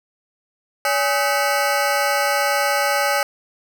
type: ring-modulated tone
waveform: 20% pulse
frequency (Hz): 698.5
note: F5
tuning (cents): 0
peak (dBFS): -9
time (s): 0.85-3.23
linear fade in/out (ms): 2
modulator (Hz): 129
effects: none